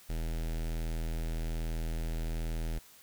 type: tone with notch filter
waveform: square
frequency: 40.6 Hz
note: E1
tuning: 26 cents flat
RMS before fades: -34 dBFS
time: 0.09-2.79 s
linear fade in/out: 10 ms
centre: 1100 Hz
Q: 1.7
effects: white hiss -57 dBFS RMS until 3.02 s